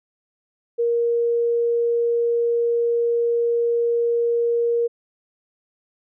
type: tone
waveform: sine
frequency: 470 Hz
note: A#4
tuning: 14 cents sharp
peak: -17 dBFS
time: 0.78-4.88 s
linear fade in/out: 20 ms
effects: none